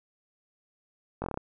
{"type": "slowing click train", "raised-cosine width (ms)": 1, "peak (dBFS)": -18, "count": 7, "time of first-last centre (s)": [1.22, 1.374], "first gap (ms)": 20, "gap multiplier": 1.1, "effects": []}